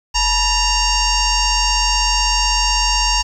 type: tone with frequency modulation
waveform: sine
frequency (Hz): 2796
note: F7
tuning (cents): +1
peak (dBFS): -13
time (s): 0.14-3.23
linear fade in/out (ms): 20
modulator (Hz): 916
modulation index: 4
effects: 8-bit